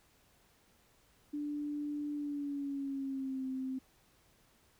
sine tone with pitch glide, 293.7 to 261.7 Hz, D4 to C4, 0 to 0 cents, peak -35 dBFS, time 1.33-3.79 s, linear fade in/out 10 ms, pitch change -200 cents, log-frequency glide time 2.14-3.46 s, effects pink hiss -68 dBFS RMS until 4.79 s

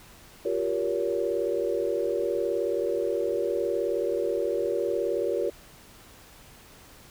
sine chord, G half-diminished seventh, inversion third, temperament just, 352.8 / 392 / 470.4 / 564.5 Hz, F4 / G4 / Bb4 / Db5, +18 / 0 / +16 / +31 cents, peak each -31 / -30 / -29 / -30 dBFS, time 0.45-5.5 s, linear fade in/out 5 ms, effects pink hiss -51 dBFS RMS until 7.1 s

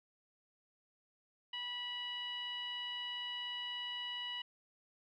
15% pulse tone with low-pass filter, 977 Hz, B5, 19 cents flat, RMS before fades -42 dBFS, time 1.53-4.42 s, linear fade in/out 5 ms, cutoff 3000 Hz, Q 4.8, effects none

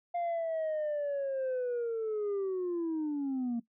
sine linear sweep, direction down, 701 to 229.6 Hz, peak -28 dBFS, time 0.14-3.6 s, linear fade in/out 10 ms, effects noise-tail reverb RT60 0.1 s tail -17 dB re dry + tanh soft clip ceiling -29 dBFS

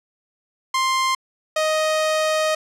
sawtooth tone pair in turn, 1050 / 624.3 Hz, C6 / D#5, +6 / +6 cents, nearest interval major sixth, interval 900 cents, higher first, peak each -14 dBFS, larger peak neither, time 0.74-1.15 / 1.56-2.55 s, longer second, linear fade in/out 5 ms, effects low-pass 9000 Hz 12 dB/octave

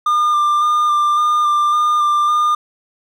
triangle tone with vibrato, 1200 Hz, D6, 37 cents sharp, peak -10 dBFS, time 0.06-2.55 s, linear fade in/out 5 ms, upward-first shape square, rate 1.8 Hz, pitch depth 15 cents each way, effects none

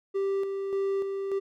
triangle tone with tremolo, 392 Hz, G4, in tune, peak -23 dBFS, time 0.14-1.4 s, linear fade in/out 20 ms, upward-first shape square, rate 1.7 Hz, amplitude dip 40%, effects none

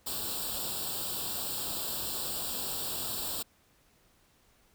white noise with comb filter, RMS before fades -35 dBFS, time 0.06-3.43 s, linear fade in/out 10 ms, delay 0.24 ms, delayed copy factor +0.9, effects pink hiss -66 dBFS RMS until 4.74 s

